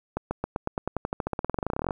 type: accelerating click train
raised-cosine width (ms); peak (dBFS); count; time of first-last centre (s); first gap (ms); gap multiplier
1; -13; 29; 0.17-1.908; 140; 0.93
effects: 9-bit